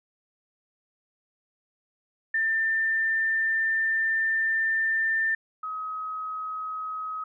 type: tone pair in turn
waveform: sine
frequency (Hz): 1791 / 1269.1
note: A6 / D#6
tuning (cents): +30 / +34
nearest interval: tritone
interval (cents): 596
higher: first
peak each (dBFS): -22 / -30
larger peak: first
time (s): 2.34-5.35 / 5.63-7.24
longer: first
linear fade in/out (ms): 5
effects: none